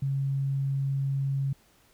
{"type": "tone", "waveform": "sine", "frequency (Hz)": 137.1, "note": "C#3", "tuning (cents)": -19, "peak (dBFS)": -25, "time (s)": [0.02, 1.53], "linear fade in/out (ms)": 5, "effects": ["pink hiss -62 dBFS RMS until 1.93 s"]}